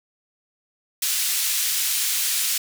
white band-pass noise, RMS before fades -23 dBFS, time 1.02-2.58 s, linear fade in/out 5 ms, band 2400 to 15000 Hz, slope 12 dB/octave, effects none

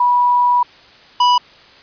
sine / square tone pair in turn, 977 / 983.2 Hz, B5 / B5, -19 / -8 cents, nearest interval unison, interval 11 cents, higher second, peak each -10 dBFS, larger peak neither, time 0-0.63 / 1.2-1.38 s, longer first, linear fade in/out 5 ms, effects white hiss -44 dBFS RMS until 1.82 s + resampled to 11025 Hz

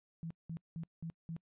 sine tone bursts, 164.81 Hz, E3, in tune, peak -39 dBFS, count 5, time 0.23-1.365 s, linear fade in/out 0 ms, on 75 ms, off 190 ms, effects noise-tail reverb RT60 0.1 s tail -26 dB re dry + resampled to 8000 Hz

